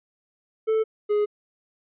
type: tone pair in turn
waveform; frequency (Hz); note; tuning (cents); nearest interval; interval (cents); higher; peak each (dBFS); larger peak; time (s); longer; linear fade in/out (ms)
triangle; 440 / 417; A4 / G#4; 0 / +7; minor second; 93; first; -17; neither; 0.67-0.84 / 1.09-1.26; neither; 20
effects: resampled to 8000 Hz